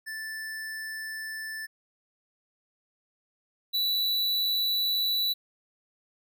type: tone pair in turn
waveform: square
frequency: 1760 / 3951 Hz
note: A6 / B7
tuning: 0 / 0 cents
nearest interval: octave + major second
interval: 1400 cents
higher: second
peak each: -35 / -25 dBFS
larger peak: second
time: 0.06-1.67 / 3.73-5.34 s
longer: neither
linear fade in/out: 20 ms
effects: none